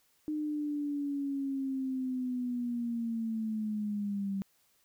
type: linear sweep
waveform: sine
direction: down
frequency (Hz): 305.8 to 193.8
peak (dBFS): -31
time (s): 0.28-4.42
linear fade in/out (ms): 0
effects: white hiss -70 dBFS RMS until 4.84 s